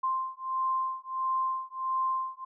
sine beating tone pair, 1046.5 / 1048 Hz, C6 / C6, 0 / +2 cents, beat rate 1.5 Hz, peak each -31 dBFS, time 0.03-2.45 s, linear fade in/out 10 ms, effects none

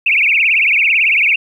sine tone with vibrato, 2440 Hz, D#7, 34 cents flat, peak -9 dBFS, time 0.06-1.36 s, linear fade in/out 5 ms, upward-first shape triangle, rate 18 Hz, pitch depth 240 cents each way, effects 8-bit

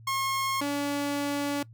sawtooth tone pair in turn, 1079 / 285.8 Hz, C#6 / D4, -47 / -47 cents, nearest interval octave + major seventh, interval 2300 cents, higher first, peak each -23 dBFS, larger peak neither, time 0.07-0.61 / 0.61-1.63 s, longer second, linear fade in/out 5 ms, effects noise-tail reverb RT60 0.1 s tail -21 dB re dry + added 113 Hz sine -47 dBFS peak until 1.73 s

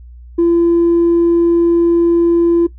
triangle tone with tanh clipping, 340 Hz, F4, 46 cents flat, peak -8 dBFS, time 0.38-2.67 s, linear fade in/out 10 ms, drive 5 dB, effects noise-tail reverb RT60 0.1 s tail -17 dB re dry + added 60 Hz sine -33 dBFS peak until 2.78 s

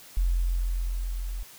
sine tone with level ramp, 43.65 Hz, F1, in tune, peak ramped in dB -20 to -30 dBFS, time 0.17-1.43 s, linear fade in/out 0 ms, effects white hiss -49 dBFS RMS until 1.58 s

